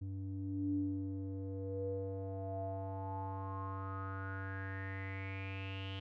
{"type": "tone with low-pass filter sweep", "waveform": "square", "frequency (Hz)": 96.5, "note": "G2", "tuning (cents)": -27, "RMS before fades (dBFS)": -41, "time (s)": [0.01, 6], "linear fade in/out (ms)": 10, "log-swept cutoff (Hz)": [210, 3100], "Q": 8.4, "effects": []}